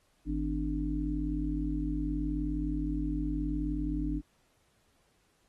harmonic tone with a mistuned harmonic, 51.91 Hz, G#1, in tune, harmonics 1 / 3 / 5 / 6, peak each -33 / -39 / -38 / -33 dBFS, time 0.25-4.22 s, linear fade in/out 50 ms, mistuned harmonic 6, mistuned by -72 cents, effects pink hiss -71 dBFS RMS until 5.48 s + AAC 32 kbps

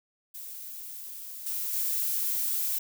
violet noise with level steps, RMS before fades -41 / -32 / -29 dBFS, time 0.34-2.79 s, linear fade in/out 10 ms, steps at 1.46 / 1.73 s, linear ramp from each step 5 ms, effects none

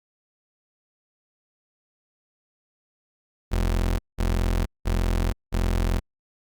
30% pulse tone bursts, 43.1 Hz, F1, 22 cents flat, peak -18 dBFS, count 4, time 3.51-6 s, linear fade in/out 20 ms, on 480 ms, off 190 ms, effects Opus 48 kbps

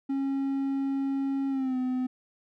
triangle tone with pitch glide, 273 to 254.7 Hz, C#4 to C4, -26 to -46 cents, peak -24 dBFS, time 0.09-2.07 s, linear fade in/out 10 ms, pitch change -120 cents, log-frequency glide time 1.49-1.77 s, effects none

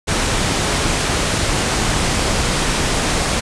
pink low-pass noise, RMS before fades -18 dBFS, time 0.07-3.41 s, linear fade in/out 20 ms, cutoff 9700 Hz, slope 48 dB/octave, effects none

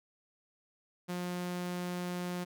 sawtooth tone, 178.1 Hz, F3, 34 cents sharp, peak -31 dBFS, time 1.08-2.45 s, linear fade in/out 20 ms, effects none

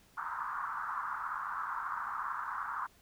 white band-pass noise, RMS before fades -38 dBFS, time 0.17-2.87 s, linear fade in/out 10 ms, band 970 to 1400 Hz, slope 48 dB/octave, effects pink hiss -64 dBFS RMS until 3.01 s

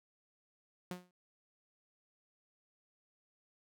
sawtooth tone with exponential decay, 179.7 Hz, F3, 50 cents sharp, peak -33 dBFS, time 0.91-1.11 s, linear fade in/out 2 ms, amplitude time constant 42 ms, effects none

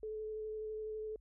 sine tone with vibrato, 432.3 Hz, A4, 31 cents flat, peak -39 dBFS, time 0.03-1.16 s, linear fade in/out 2 ms, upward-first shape square, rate 12 Hz, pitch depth 9 cents each way, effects added 50 Hz sine -60 dBFS peak until 1.2 s

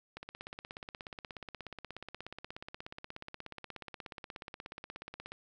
click train, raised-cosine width 0.3 ms, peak -27 dBFS, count 87, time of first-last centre 0.17-5.32 s, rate 16.7 Hz, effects none

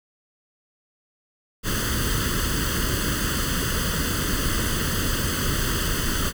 pink noise with comb filter, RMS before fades -24 dBFS, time 1.63-6.33 s, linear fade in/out 50 ms, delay 0.64 ms, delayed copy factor +0.85, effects none

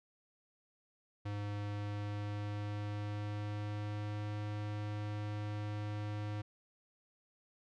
square tone with pitch glide, 102.9 to 104.7 Hz, G#2 to G#2, -16 to +15 cents, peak -38 dBFS, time 1.25-6.42 s, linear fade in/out 10 ms, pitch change +31 cents, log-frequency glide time 1.56-4.29 s, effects low-pass 4000 Hz 12 dB/octave

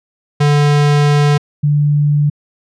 square / sine tone pair in turn, 146.2 / 146.85 Hz, D3 / D3, -7 / 0 cents, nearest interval unison, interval 7 cents, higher second, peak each -9 dBFS, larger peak neither, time 0.4-1.38 / 1.63-2.3 s, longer first, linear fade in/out 10 ms, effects low-pass 6000 Hz 12 dB/octave

